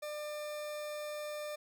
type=tone; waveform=40% pulse; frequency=598 Hz; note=D5; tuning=31 cents sharp; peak=-38 dBFS; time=0.02-1.56 s; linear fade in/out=10 ms; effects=none